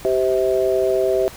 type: harmonic tone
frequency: 129.3 Hz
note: C3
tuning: 20 cents flat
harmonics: 3 / 4 / 5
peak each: -18 / -22 / -20 dBFS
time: 0.05-1.28 s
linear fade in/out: 0 ms
effects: added 60 Hz sine -46 dBFS peak until 1.36 s + pink hiss -39 dBFS RMS until 1.36 s